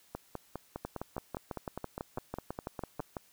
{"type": "two click trains", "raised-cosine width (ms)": 1, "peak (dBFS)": [-23, -22], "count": [15, 15], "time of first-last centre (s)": [[0.15, 2.996], [0.85, 3.168]], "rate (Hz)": [4.92, 6.04], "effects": ["white hiss -64 dBFS RMS until 3.32 s"]}